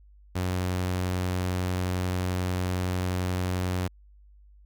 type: tone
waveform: sawtooth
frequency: 91.2 Hz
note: F#2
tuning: 24 cents flat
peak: -22 dBFS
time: 0.35-3.88 s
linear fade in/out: 10 ms
effects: added 50 Hz sine -51 dBFS peak until 4.65 s

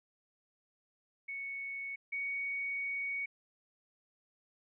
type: tone pair in turn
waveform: sine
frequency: 2217 / 2236 Hz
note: C#7 / C#7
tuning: 0 / +14 cents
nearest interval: unison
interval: 14 cents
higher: second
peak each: -38 / -34 dBFS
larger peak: second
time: 1.28-1.96 / 2.12-3.26 s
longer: second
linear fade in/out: 10 ms
effects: none

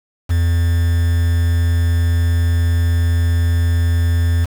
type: tone with quantisation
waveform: triangle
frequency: 84.9 Hz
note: F2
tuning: 48 cents flat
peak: -10 dBFS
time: 0.29-4.46 s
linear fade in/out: 20 ms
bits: 5
effects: none

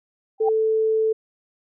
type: tone with exponential growth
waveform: sine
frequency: 784 Hz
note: G5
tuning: in tune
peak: -18 dBFS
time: 0.38-0.49 s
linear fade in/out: 5 ms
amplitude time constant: 23 ms
type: tone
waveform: sine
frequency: 440 Hz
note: A4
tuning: in tune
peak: -17 dBFS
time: 0.4-1.13 s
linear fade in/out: 10 ms
effects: none

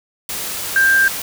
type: tone in noise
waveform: sine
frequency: 1585 Hz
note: G6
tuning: 19 cents sharp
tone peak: -10 dBFS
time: 0.76-1.08 s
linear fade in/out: 2 ms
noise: white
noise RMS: -25 dBFS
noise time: 0.29-1.22 s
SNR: +12 dB
effects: none

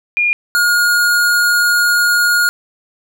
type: tone pair in turn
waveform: sine / square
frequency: 2422 / 1431.4 Hz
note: D#7 / F6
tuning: -47 / +42 cents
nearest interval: major sixth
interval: 911 cents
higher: first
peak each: -11 dBFS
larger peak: neither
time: 0.17-0.33 / 0.55-2.49 s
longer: second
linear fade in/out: 0 ms
effects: none

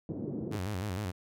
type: band-pass noise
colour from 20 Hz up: white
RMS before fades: -37 dBFS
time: 0.09-0.56 s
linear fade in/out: 2 ms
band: 110 to 380 Hz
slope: 24 dB/octave
type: tone with vibrato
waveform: sawtooth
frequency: 98 Hz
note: G2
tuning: in tune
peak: -29 dBFS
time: 0.51-1.12 s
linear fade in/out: 20 ms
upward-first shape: square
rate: 6.5 Hz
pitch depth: 130 cents each way
effects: none

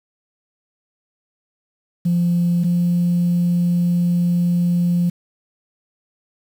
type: tone pair in turn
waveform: sine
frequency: 173.5 / 174.51 Hz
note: F3 / F3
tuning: -11 / -1 cents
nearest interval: unison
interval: 10 cents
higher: second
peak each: -13 dBFS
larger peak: neither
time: 2.05-2.64 / 2.64-5.1 s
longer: second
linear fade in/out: 10 ms
effects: tanh soft clip ceiling -11 dBFS + 7-bit

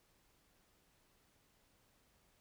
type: silence
effects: pink hiss -73 dBFS RMS until 2.4 s

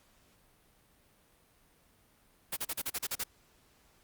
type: noise bursts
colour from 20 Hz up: white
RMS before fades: -34 dBFS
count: 9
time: 2.52-3.239 s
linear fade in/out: 10 ms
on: 47 ms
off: 37 ms
effects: pink hiss -66 dBFS RMS until 4.03 s + Opus 48 kbps

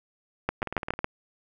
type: two click trains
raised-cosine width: 0.5 ms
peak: -17 / -10 dBFS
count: 8 / 5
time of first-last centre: 0.62-0.99 / 0.49-1.044 s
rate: 18.9 / 7.22 Hz
effects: none

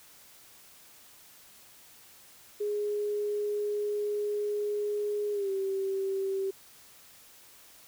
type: tone with pitch glide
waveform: sine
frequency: 415.3 to 387.5 Hz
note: G#4 to G4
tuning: 0 to -20 cents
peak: -28 dBFS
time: 2.6-6.51 s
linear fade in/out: 10 ms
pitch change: -120 cents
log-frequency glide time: 5.32-5.5 s
effects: white hiss -55 dBFS RMS until 7.87 s

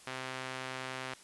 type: tone with band-pass filter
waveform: sawtooth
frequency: 130.1 Hz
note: C3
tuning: 9 cents flat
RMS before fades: -41 dBFS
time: 0.07-1.14 s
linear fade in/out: 0 ms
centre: 2100 Hz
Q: 0.71
effects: white hiss -56 dBFS RMS until 1.23 s + resampled to 24000 Hz

